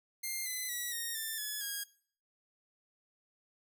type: tone with pitch steps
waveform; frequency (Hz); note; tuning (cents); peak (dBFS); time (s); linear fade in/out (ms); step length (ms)
5% pulse; 2108 / 2021 / 1937.5 / 1857.5 / 1780.8 / 1707.3 / 1636.8; C7 / B6 / B6 / A#6 / A6 / G#6 / G#6; +12 / +39 / -34 / -7 / +20 / +47 / -26; -26; 0.23-1.84; 10; 230
effects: noise-tail reverb RT60 0.5 s tail -20 dB re dry

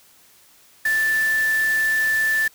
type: tone in noise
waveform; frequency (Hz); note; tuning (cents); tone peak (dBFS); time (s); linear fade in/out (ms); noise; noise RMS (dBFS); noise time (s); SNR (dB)
sine; 1760; A6; 0; -17; 0.85-2.48; 5; white; -33; 0.85-2.48; +13
effects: white hiss -53 dBFS RMS until 2.54 s

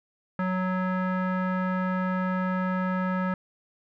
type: tone with low-pass filter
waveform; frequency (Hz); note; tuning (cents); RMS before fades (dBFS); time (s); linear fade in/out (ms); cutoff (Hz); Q
square; 185; F#3; 0; -27; 0.39-3.34; 2; 1500; 3.3
effects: none

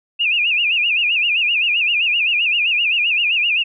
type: tone with vibrato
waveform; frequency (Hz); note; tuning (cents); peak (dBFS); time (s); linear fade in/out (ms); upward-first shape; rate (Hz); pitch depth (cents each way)
sine; 2626; E7; -7; -14; 0.19-3.64; 20; sine; 7.7; 160
effects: none

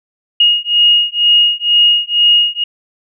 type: beating tone pair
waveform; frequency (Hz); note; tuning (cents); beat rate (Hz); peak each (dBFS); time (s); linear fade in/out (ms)
sine; 2866 / 2868.1; F7 / F7; +44 / +45; 2.1; -11; 0.4-2.64; 5
effects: none

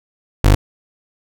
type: tone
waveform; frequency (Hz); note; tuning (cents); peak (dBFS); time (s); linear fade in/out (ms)
25% pulse; 50.5; G#1; -48; -4; 0.44-0.55; 5
effects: none

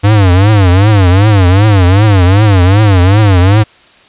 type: tone with vibrato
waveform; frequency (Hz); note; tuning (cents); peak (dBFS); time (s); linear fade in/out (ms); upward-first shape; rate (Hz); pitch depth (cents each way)
square; 97.9; G2; -2; -4; 0.03-3.64; 20; triangle; 2.6; 210
effects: white hiss -42 dBFS RMS until 4.08 s + resampled to 8000 Hz

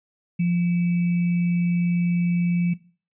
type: tone with sample-and-hold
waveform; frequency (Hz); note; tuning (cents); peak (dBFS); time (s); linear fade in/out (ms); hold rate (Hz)
sine; 174.61; F3; 0; -18; 0.39-2.74; 10; 2450
effects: noise-tail reverb RT60 0.4 s tail -19 dB re dry + resampled to 8000 Hz

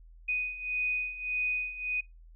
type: beating tone pair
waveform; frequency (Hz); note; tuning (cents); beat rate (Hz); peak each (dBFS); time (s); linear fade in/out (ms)
sine; 2489 / 2490.7; D#7 / D#7; 0 / +1; 1.7; -35 / -31; 0.28-2.01; 10
effects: noise-tail reverb RT60 0.2 s tail -23 dB re dry + added 41 Hz sine -50 dBFS peak until 2.35 s

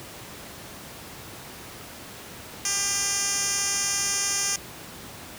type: tone with band-pass filter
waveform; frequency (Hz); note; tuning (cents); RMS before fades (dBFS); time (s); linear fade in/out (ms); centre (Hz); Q
10% pulse; 398.6; G4; +29; -26; 2.65-4.56; 2; 7000; 2.6
effects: pink hiss -41 dBFS RMS until 5.38 s + high-pass 80 Hz 12 dB/octave

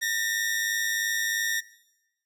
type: tone cluster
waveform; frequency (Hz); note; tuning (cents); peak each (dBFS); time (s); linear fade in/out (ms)
35% pulse; 1800 / 1903 / 5660; A6 / A#6 / F8; +39 / +35 / +22; -26 / -30 / -30; 0.01-1.61; 20
effects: noise-tail reverb RT60 1.0 s tail -21 dB re dry

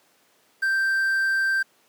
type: tone with quantisation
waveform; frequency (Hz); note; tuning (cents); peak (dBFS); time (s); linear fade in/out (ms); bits
triangle; 1568; G6; 0; -18; 0.62-1.63; 10; 8
effects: pink hiss -61 dBFS RMS until 1.88 s + high-pass 300 Hz 12 dB/octave

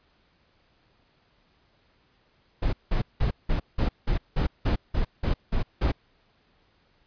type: noise bursts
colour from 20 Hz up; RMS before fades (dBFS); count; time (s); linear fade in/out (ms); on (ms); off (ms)
brown; -23; 12; 2.62-5.92; 10; 110; 180
effects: pink hiss -65 dBFS RMS until 7.06 s + resampled to 11025 Hz

